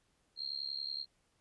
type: tone with amplitude modulation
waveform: sine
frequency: 4213 Hz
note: C8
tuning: 11 cents sharp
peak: -33 dBFS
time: 0.36-1.06 s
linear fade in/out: 50 ms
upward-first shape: sine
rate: 70.7 Hz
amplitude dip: 100%
effects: pink hiss -75 dBFS RMS until 1.4 s + resampled to 24000 Hz